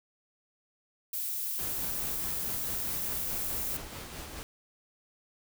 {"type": "noise", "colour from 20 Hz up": "violet", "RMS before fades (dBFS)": -34, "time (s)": [1.13, 3.77], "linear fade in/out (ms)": 5}
{"type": "noise with tremolo", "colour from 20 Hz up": "pink", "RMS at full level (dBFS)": -41, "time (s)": [1.59, 4.43], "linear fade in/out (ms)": 0, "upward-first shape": "sine", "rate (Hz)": 4.7, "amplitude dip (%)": 35}
{"effects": []}